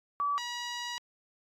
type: tone pair in turn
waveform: sine / 10% pulse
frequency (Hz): 1149 / 963.7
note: D6 / B5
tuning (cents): -38 / -43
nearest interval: minor third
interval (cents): 305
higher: first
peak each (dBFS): -27 / -26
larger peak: second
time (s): 0.2-0.38 / 0.38-0.98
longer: second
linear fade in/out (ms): 0
effects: low-pass 7000 Hz 12 dB/octave + AAC 64 kbps